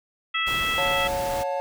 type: harmonic tone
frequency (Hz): 657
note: E5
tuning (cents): -6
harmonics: 2 / 3 / 4 / 5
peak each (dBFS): -28 / -28 / -28 / -28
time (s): 0.34-1.08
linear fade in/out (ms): 10
type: noise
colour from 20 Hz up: pink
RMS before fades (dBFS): -34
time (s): 0.46-1.44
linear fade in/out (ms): 20
type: chord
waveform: triangle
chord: Db augmented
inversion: none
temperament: equal with one note detuned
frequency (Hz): 554.4 / 715.2 / 880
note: Db5 / F5 / A5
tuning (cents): 0 / +41 / 0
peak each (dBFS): -25 / -29 / -28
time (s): 0.78-1.6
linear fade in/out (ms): 0
effects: none